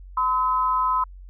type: tone pair together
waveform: sine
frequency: 1017.5 / 1282 Hz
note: C6 / E6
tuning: -49 / -49 cents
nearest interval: major third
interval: 400 cents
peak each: -20 / -24 dBFS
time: 0.17-1.04 s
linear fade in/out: 5 ms
effects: added 46 Hz sine -39 dBFS peak until 1.29 s